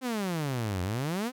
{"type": "exponential two-way sweep", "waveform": "sawtooth", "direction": "down then up", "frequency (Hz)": [265.9, 87.31, 265.9], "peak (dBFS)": -25, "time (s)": [0.01, 1.32], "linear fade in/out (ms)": 50, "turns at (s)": 0.82, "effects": []}